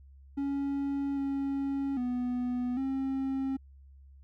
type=tone with pitch steps; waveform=triangle; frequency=279 / 275.8 / 247.3 / 267.9 Hz; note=C#4 / C#4 / B3 / C4; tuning=+11 / -9 / +3 / +41 cents; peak=-27 dBFS; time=0.37-3.57 s; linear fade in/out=10 ms; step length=800 ms; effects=added 68 Hz sine -51 dBFS peak until 4.23 s